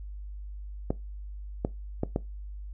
clicks, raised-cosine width 2 ms, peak -13 dBFS, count 4, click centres 0.905 / 1.649 / 2.034 / 2.161 s, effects noise-tail reverb RT60 0.2 s tail -19 dB re dry + added 50 Hz sine -37 dBFS peak until 2.73 s

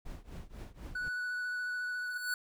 brown noise with tremolo, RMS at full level -41 dBFS, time 0.05-1.09 s, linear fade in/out 10 ms, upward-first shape triangle, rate 4 Hz, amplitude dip 95%
triangle tone with vibrato, 1479 Hz, F#6, 1 cent flat, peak -32 dBFS, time 0.95-2.18 s, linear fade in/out 5 ms, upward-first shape square, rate 14 Hz, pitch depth 9 cents each way
square tone with exponential growth, 1480 Hz, F#6, in tune, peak -30 dBFS, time 1.78-2.34 s, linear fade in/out 2 ms, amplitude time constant 120 ms
effects none

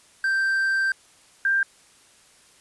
triangle / sine tone pair in turn, 1568 / 1585.3 Hz, G6 / G6, 0 / +19 cents, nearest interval unison, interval 19 cents, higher second, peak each -18 dBFS, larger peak neither, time 0.24-0.92 / 1.45-1.63 s, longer first, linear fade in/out 2 ms, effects white hiss -55 dBFS RMS until 2.6 s + resampled to 24000 Hz

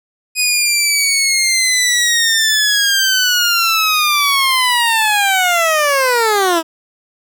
15% pulse linear sweep, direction down, 2500 to 316.2 Hz, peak -5 dBFS, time 0.35-6.63 s, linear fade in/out 50 ms, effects none

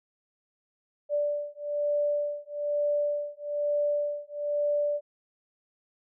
sine beating tone pair, 585 / 586.1 Hz, D5 / D5, -7 / -4 cents, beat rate 1.1 Hz, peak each -29 dBFS, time 1.09-5.01 s, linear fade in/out 50 ms, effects none

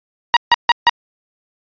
sawtooth tone bursts, 950 Hz, A#5, 33 cents sharp, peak -3 dBFS, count 4, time 0.34-0.894 s, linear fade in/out 0 ms, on 26 ms, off 150 ms, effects resampled to 11025 Hz

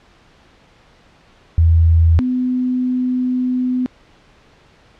sine tone pair in turn, 82.41 / 252.3 Hz, E2 / B3, 0 / +37 cents, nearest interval octave + perfect fifth, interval 1937 cents, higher second, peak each -8 / -15 dBFS, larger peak first, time 1.58-2.19 / 2.19-3.86 s, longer second, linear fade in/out 0 ms, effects pink hiss -50 dBFS RMS until 4.99 s + low-pass 4000 Hz 12 dB/octave

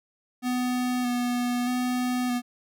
square tone with vibrato, 246.9 Hz, B3, in tune, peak -25 dBFS, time 0.42-2.42 s, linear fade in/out 50 ms, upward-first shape square, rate 0.8 Hz, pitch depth 17 cents each way, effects none

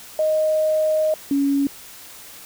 sine tone pair in turn, 622.3 / 279.5 Hz, D#5 / C#4, 0 / +14 cents, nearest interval octave + major second, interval 1386 cents, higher first, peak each -16 dBFS, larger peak neither, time 0.19-1.14 / 1.31-1.67 s, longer first, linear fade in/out 2 ms, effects white hiss -41 dBFS RMS until 2.45 s

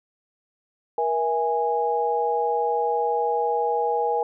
sine tone cluster, 476 / 658 / 826 Hz, A#4 / E5 / G#5, +36 / -3 / -10 cents, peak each -24 / -30 / -23 dBFS, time 0.98-4.23 s, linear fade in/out 2 ms, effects none

